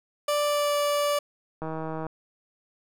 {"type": "tone with pitch glide", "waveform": "30% pulse", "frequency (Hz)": [587.3, 581.6], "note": ["D5", "D5"], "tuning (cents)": [0, -17], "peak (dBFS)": -20, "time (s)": [0.28, 1.19], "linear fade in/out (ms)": 5, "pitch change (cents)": -17, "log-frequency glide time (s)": [0.44, 0.76]}
{"type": "click train", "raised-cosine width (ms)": 1, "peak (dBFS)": -20, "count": 72, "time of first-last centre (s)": [1.62, 2.067], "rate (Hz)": 159}
{"effects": []}